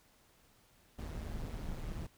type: noise with amplitude modulation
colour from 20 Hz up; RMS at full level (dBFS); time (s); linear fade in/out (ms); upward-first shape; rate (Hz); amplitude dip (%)
brown; -38; 0.98-2.07; 10; sine; 157; 65
effects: pink hiss -67 dBFS RMS until 2.17 s